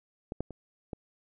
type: clicks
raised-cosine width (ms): 2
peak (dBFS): -22 / -18 / -29 / -23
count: 4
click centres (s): 0.321 / 0.406 / 0.507 / 0.932
effects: none